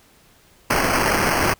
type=noise with sample-and-hold; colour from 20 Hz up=white; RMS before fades=-19 dBFS; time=0.7-1.54 s; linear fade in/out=5 ms; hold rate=3675 Hz; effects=pink hiss -54 dBFS RMS until 1.59 s